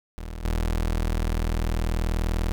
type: tone with level steps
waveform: 30% pulse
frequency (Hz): 40.35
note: E1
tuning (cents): -36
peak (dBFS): -30 / -20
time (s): 0.18-2.52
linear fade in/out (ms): 0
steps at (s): 0.44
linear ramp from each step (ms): 5
effects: none